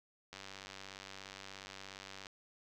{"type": "click train", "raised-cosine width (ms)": 0.2, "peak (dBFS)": -30, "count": 189, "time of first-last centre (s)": [0.33, 2.268], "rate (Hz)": 97, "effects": []}